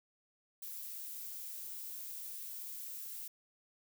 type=noise; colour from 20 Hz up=violet; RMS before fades=-45 dBFS; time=0.62-3.28 s; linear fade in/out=5 ms; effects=none